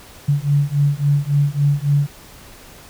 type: beating tone pair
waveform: sine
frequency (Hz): 141.8 / 145.4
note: C#3 / D3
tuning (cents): +40 / -17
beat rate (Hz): 3.6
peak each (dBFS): -17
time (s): 0.28-2.07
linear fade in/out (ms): 10
effects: pink hiss -42 dBFS RMS until 2.89 s